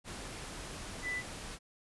sine tone in noise, 1991 Hz, B6, 14 cents sharp, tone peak -34 dBFS, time 1.02-1.23 s, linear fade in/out 50 ms, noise pink, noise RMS -44 dBFS, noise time 0.04-1.59 s, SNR +7 dB, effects resampled to 24000 Hz

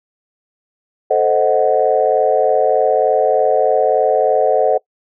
sine chord, A diminished seventh, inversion none, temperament equal, 440 / 523.3 / 622.3 / 740 Hz, A4 / C5 / Eb5 / Gb5, 0 / 0 / 0 / 0 cents, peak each -16 dBFS, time 1.1-4.78 s, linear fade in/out 10 ms, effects noise-tail reverb RT60 0.1 s tail -23 dB re dry + tanh soft clip ceiling 0 dBFS

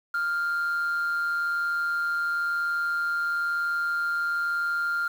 sine tone with amplitude modulation, 1396.9 Hz, F6, in tune, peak -20 dBFS, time 0.14-5.08 s, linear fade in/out 5 ms, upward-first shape sine, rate 161 Hz, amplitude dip 45%, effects tanh soft clip ceiling -22 dBFS + 8-bit

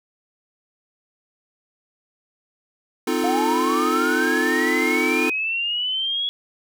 square chord, F dominant seventh, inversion second, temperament equal with one note detuned, 257.4 / 311.1 / 349.2 / 440 Hz, C4 / Eb4 / F4 / A4, -28 / 0 / 0 / 0 cents, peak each -26 / -26 / -26 / -27 dBFS, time 3.07-5.3 s, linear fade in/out 5 ms
sine linear sweep, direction up, 698.5 to 3368 Hz, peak -21 dBFS, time 3.24-6.29 s, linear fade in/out 0 ms
effects none

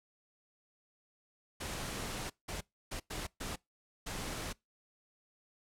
pink noise bursts at uneven times, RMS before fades -40 dBFS, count 6, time 1.6-2.3 / 2.48-2.61 / 2.91-3 / 3.1-3.27 / 3.4-3.56 / 4.06-4.53 s, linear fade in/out 10 ms, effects noise-tail reverb RT60 0.2 s tail -24 dB re dry + low-pass 11000 Hz 12 dB/octave

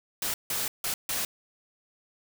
white noise bursts at uneven times, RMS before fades -30 dBFS, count 4, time 0.22-0.34 / 0.5-0.68 / 0.84-0.94 / 1.09-1.25 s, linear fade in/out 2 ms, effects none

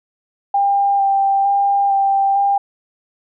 sine tone with vibrato, 793 Hz, G5, 20 cents sharp, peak -12 dBFS, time 0.54-2.58 s, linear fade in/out 5 ms, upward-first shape square, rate 1.1 Hz, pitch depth 13 cents each way, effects none

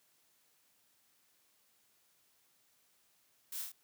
blue noise with echo, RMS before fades -43 dBFS, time 3.52-3.62 s, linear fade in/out 5 ms, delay 25 ms, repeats 4, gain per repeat -2 dB, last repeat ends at 3.72 s, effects white hiss -72 dBFS RMS until 3.83 s + high-pass 80 Hz 12 dB/octave

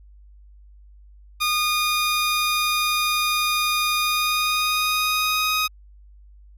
15% pulse tone with pitch glide, 1224 to 1254.1 Hz, D#6 to D#6, -29 to +13 cents, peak -13 dBFS, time 1.4-5.68 s, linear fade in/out 20 ms, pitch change +42 cents, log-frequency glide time 3.98-5.51 s, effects added 50 Hz sine -45 dBFS peak until 6.57 s

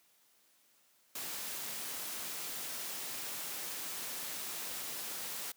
white noise, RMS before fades -41 dBFS, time 1.15-5.52 s, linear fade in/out 5 ms, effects white hiss -69 dBFS RMS until 5.56 s + high-pass 150 Hz 12 dB/octave

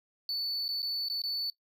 triangle tone with dropouts, 4478 Hz, C#8, 17 cents sharp, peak -29 dBFS, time 0.29-1.5 s, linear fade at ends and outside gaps 1 ms, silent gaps 0.681-0.689 / 0.82-0.828 / 1.085-1.099 / 1.219-1.237 s, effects noise-tail reverb RT60 0.1 s tail -19 dB re dry

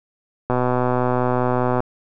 click train, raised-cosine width 1 ms, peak -6 dBFS, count 164, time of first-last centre 0.5-1.804 s, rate 125 Hz, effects none

